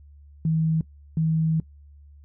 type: tone bursts at uneven times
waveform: sine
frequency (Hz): 160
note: D#3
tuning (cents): +49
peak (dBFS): -19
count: 2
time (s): 0.45-0.81 / 1.17-1.6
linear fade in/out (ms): 2
effects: noise-tail reverb RT60 0.1 s tail -20 dB re dry + added 72 Hz sine -46 dBFS peak until 2.24 s